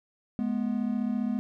triangle tone pair together, 210.4 / 245.4 Hz, G#3 / B3, +23 / -11 cents, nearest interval minor third, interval 266 cents, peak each -27 dBFS, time 0.39-1.39 s, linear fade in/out 0 ms, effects none

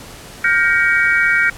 sine chord, G half-diminished seventh, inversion third, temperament just, 1411.2 / 1568 / 1881.6 / 2258 Hz, F6 / G6 / Bb6 / Db7, +18 / 0 / +16 / +31 cents, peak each -17 dBFS, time 0.44-1.5 s, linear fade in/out 5 ms, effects pink hiss -36 dBFS RMS until 1.57 s + low-pass 12000 Hz 12 dB/octave

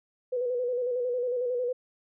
sine tone with vibrato, 493.9 Hz, B4, in tune, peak -26 dBFS, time 0.32-1.73 s, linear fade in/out 10 ms, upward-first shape square, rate 11 Hz, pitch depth 41 cents each way, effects none

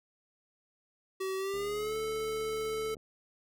square tone with pitch glide, 381.1 to 437.8 Hz, G4 to A4, -49 to -9 cents, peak -33 dBFS, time 1.2-2.95 s, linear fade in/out 10 ms, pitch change +240 cents, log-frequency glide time 1.37-1.96 s
click train, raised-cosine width 2 ms, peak -38 dBFS, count 109, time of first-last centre 1.54-2.969 s, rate 75.6 Hz
effects none

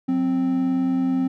triangle tone pair together, 183.14 / 261.6 Hz, F#3 / C4, -17 / 0 cents, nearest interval tritone, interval 617 cents, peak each -26 / -17 dBFS, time 0.08-1.28 s, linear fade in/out 10 ms, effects none

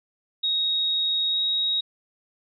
sine tone with pitch glide, 3767 to 3789 Hz, A#7 to A#7, +17 to +27 cents, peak -21 dBFS, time 0.43-1.81 s, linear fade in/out 10 ms, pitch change +10 cents, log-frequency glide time 1.3-1.38 s, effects none

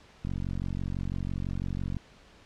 click train, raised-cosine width 5 ms, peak -21 dBFS, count 80, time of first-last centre 0.25-1.967 s, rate 46 Hz, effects pink hiss -56 dBFS RMS until 2.45 s + low-pass 5000 Hz 12 dB/octave

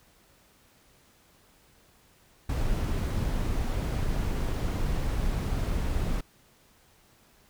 brown noise, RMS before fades -28 dBFS, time 2.49-6.21 s, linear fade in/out 5 ms, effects pink hiss -61 dBFS RMS until 7.49 s

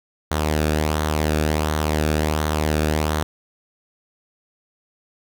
sawtooth tone with flanger, 76.7 Hz, D#2, 24 cents flat, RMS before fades -21 dBFS, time 0.31-3.23 s, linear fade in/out 0 ms, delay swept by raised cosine 0.39 to 1 ms, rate 1.4 Hz, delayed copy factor -0.5, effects none

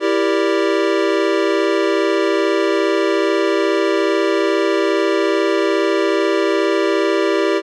square chord, E half-diminished seventh, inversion none, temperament equal, 329.6 / 392 / 466.2 / 587.3 Hz, E4 / G4 / Bb4 / D5, 0 / 0 / 0 / 0 cents, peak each -20 / -18 / -24 / -22 dBFS, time 0-7.62 s, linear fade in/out 50 ms, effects low-pass 4000 Hz 12 dB/octave

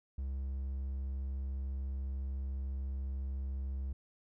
triangle tone, 67 Hz, C2, 42 cents sharp, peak -33 dBFS, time 0.18-3.93 s, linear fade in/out 5 ms, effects none

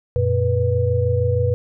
sine tone cluster, 91.3 / 117.7 / 489.7 Hz, F#2 / A#2 / B4, -23 / +17 / -15 cents, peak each -20 dBFS, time 0.16-1.54 s, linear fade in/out 0 ms, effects none

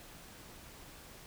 silence, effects pink hiss -53 dBFS RMS until 1.26 s

